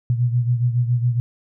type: beating tone pair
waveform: sine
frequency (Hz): 120 / 127.2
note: B2 / C3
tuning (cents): -49 / -48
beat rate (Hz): 7.2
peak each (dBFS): -17 / -23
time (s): 0.1-1.2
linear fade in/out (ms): 0
effects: none